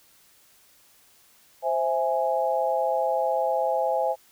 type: chord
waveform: sine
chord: C augmented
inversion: none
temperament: equal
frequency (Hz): 523.3 / 659.3 / 830.6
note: C5 / E5 / G#5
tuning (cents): 0 / 0 / 0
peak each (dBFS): -26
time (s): 1.62-4.16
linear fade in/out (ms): 50
effects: white hiss -58 dBFS RMS until 4.31 s